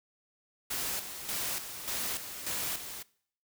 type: noise with tremolo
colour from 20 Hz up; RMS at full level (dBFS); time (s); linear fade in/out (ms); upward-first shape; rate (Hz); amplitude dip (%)
white; -34; 0.7-3.03; 10; square; 1.7; 60
effects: noise-tail reverb RT60 0.6 s tail -22 dB re dry